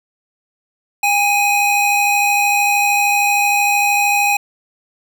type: tone pair together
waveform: square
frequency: 813.3 / 2513 Hz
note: G#5 / D#7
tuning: -36 / +17 cents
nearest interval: octave + minor sixth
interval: 1953 cents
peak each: -16 dBFS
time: 1.03-4.37 s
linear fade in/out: 5 ms
effects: none